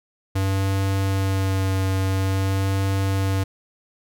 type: tone with vibrato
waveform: square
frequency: 96.3 Hz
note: G2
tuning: 30 cents flat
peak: -20 dBFS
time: 0.35-3.44 s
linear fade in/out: 10 ms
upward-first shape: sine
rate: 0.49 Hz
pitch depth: 16 cents each way
effects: none